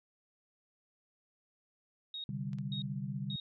sine tone bursts, 3752 Hz, A#7, 11 cents sharp, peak -39 dBFS, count 3, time 2.14-3.4 s, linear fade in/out 2 ms, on 100 ms, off 480 ms
sine chord, C suspended second, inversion none, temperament equal, 130.81 / 146.83 / 196 Hz, C3 / D3 / G3, 0 / 0 / 0 cents, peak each -40 dBFS, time 2.29-3.36 s, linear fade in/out 2 ms
clicks, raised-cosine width 0.2 ms, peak -38 dBFS, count 2, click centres 2.532 / 2.586 s
effects none

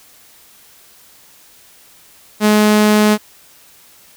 sawtooth tone, 211.6 Hz, G#3, 33 cents sharp, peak -5 dBFS, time 2.4-3.18 s, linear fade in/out 50 ms, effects white hiss -46 dBFS RMS until 4.16 s

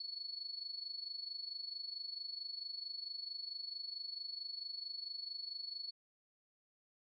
sine tone with amplitude modulation, 4407 Hz, C#8, 11 cents flat, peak -39 dBFS, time 0-5.91 s, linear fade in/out 5 ms, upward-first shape sine, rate 24.5 Hz, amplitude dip 75%, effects none

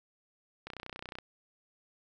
click train, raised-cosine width 0.3 ms, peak -25 dBFS, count 17, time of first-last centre 0.67-1.186 s, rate 31 Hz, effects none

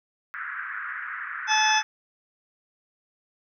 white band-pass noise, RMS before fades -34 dBFS, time 0.34-1.83 s, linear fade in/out 0 ms, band 1300 to 1800 Hz, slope 48 dB/octave
harmonic tone, 864 Hz, A5, 32 cents flat, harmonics 1 / 2 / 3 / 4 / 6 / 7, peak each -22 / -25 / -27 / -28 / -30 / -30 dBFS, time 1.47-1.83 s, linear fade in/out 50 ms
effects none

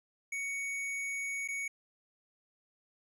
square tone with dropouts, 2232 Hz, C#7, 11 cents sharp, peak -35 dBFS, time 0.32-1.68 s, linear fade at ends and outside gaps 5 ms, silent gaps 1.477-1.485 s, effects low-pass 11000 Hz 12 dB/octave

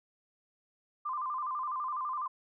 sine tone with vibrato, 1110 Hz, C#6, 2 cents sharp, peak -32 dBFS, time 1.05-2.28 s, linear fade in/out 10 ms, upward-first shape square, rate 12 Hz, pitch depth 120 cents each way, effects none

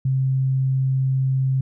sine tone, 132.5 Hz, C3, 22 cents sharp, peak -17 dBFS, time 0.05-1.61 s, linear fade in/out 5 ms, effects none

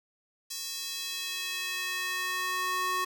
square tone with high-pass filter sweep, 367.7 Hz, F#4, 11 cents flat, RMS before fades -33 dBFS, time 0.5-3.05 s, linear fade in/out 10 ms, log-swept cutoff 5200 to 950 Hz, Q 1.5, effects 9-bit

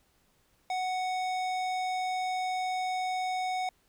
sine tone with hard clipping, 741 Hz, F#5, 2 cents sharp, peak -31 dBFS, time 0.7-3.69 s, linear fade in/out 2 ms, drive 15 dB, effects pink hiss -69 dBFS RMS until 3.88 s

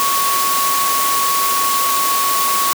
sine tone in noise, 1112 Hz, C#6, 5 cents sharp, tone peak -16 dBFS, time 0-2.73 s, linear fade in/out 0 ms, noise white, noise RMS -19 dBFS, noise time 0-2.73 s, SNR 0 dB, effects high-pass 200 Hz 12 dB/octave

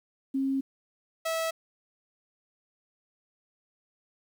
sine / sawtooth tone pair in turn, 269.7 / 651.2 Hz, C#4 / E5, -47 / -21 cents, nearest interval octave + minor third, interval 1526 cents, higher second, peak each -25 / -24 dBFS, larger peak second, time 0.34-0.61 / 1.25-1.51 s, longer first, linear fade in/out 10 ms, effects 10-bit

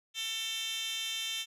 10% pulse tone with high-pass filter, 446.9 Hz, A4, 27 cents sharp, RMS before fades -36 dBFS, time 0.14-1.46 s, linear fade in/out 50 ms, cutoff 3500 Hz, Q 4.8, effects resampled to 32000 Hz

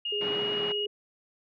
sine tone with pitch glide, 2846 to 2882 Hz, F7 to F#7, +32 to -46 cents, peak -29 dBFS, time 0.05-0.86 s, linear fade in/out 5 ms, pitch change +22 cents, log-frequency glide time 0.21-0.28 s
sine tone with vibrato, 413.8 Hz, G#4, 6 cents flat, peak -31 dBFS, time 0.12-0.87 s, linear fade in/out 5 ms, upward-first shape square, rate 19 Hz, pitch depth 11 cents each way
pink band-pass noise, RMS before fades -38 dBFS, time 0.21-0.72 s, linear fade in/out 2 ms, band 150 to 3000 Hz, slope 24 dB/octave
effects none

